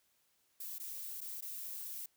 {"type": "noise with dropouts", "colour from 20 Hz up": "violet", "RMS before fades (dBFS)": -44, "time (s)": [0.6, 2.06], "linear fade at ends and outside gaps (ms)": 5, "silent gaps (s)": [[0.784, 0.798], [1.207, 1.213], [1.409, 1.422]], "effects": ["white hiss -75 dBFS RMS until 2.16 s"]}